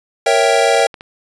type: chord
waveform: square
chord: A# diminished seventh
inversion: none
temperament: equal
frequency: 466.2 / 554.4 / 659.3 / 784 Hz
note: A#4 / C#5 / E5 / G5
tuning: 0 / 0 / 0 / 0 cents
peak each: -17 dBFS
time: 0.26-0.87 s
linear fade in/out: 5 ms
type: clicks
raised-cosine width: 0.3 ms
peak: -17 dBFS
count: 4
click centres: 0.75 / 0.8 / 0.942 / 1.009 s
effects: resampled to 22050 Hz